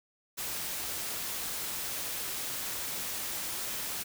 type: noise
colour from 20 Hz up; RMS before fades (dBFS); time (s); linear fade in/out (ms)
white; -36; 0.37-4.04; 20
effects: none